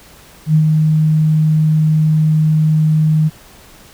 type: tone with ADSR envelope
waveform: sine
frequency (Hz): 155.56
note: D#3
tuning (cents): 0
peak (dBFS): -6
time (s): 0.46-3.3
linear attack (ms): 87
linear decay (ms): 75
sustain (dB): -3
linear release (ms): 30
effects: pink hiss -42 dBFS RMS until 3.93 s